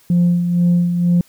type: tone with tremolo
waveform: sine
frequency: 174.6 Hz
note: F3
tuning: in tune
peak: -8 dBFS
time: 0.1-1.21 s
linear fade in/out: 2 ms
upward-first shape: sine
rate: 2.1 Hz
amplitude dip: 55%
effects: tanh soft clip ceiling -8 dBFS + white hiss -52 dBFS RMS until 1.28 s